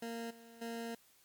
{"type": "tone with level steps", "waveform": "20% pulse", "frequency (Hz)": 231.1, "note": "A#3", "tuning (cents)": -15, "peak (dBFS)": [-35, -50, -35], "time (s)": [0.02, 0.95], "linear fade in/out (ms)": 5, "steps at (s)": [0.3, 0.61], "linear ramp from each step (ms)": 10, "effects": ["white hiss -67 dBFS RMS until 1.24 s", "MP3 96 kbps"]}